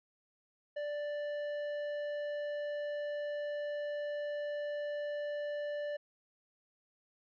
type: tone with tanh clipping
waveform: triangle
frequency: 587.3 Hz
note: D5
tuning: in tune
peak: -37 dBFS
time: 0.76-5.97 s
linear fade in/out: 10 ms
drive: 14 dB
effects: none